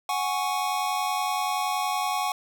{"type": "chord", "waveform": "square", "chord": "F# suspended second", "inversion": "none", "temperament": "equal", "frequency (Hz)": [740, 830.6, 1108.7], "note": ["F#5", "G#5", "C#6"], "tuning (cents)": [0, 0, 0], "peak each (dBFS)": -30, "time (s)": [0.09, 2.32], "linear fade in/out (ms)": 2, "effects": []}